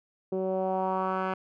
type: tone with low-pass filter sweep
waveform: 10% pulse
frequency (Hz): 188.1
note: F#3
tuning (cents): +29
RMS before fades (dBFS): -29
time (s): 0.32-1.34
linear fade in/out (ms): 5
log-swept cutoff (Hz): 420 to 1800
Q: 2.5
effects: none